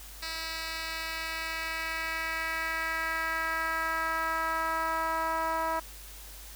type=tone with band-pass filter sweep; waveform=10% pulse; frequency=324.2 Hz; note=E4; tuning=29 cents flat; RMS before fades=-32 dBFS; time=0.22-5.8 s; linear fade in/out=10 ms; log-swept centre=3900 to 920 Hz; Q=1.7; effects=added 50 Hz sine -47 dBFS peak until 6.55 s + white hiss -48 dBFS RMS until 6.55 s